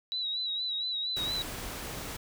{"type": "tone with vibrato", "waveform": "sine", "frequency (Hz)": 3900, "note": "B7", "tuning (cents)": -23, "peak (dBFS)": -30, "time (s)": [0.12, 1.42], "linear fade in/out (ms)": 0, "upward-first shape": "sine", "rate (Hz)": 4.3, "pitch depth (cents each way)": 55}
{"type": "noise", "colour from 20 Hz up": "pink", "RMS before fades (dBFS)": -39, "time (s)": [1.16, 2.17], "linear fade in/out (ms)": 10}
{"effects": []}